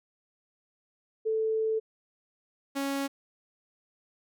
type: tone pair in turn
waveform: sine / sawtooth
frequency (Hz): 440.6 / 276.4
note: A4 / C#4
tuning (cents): +2 / -5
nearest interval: minor sixth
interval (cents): 807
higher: first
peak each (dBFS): -25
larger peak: neither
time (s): 1.25-1.8 / 2.75-3.08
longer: first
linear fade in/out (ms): 20
effects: none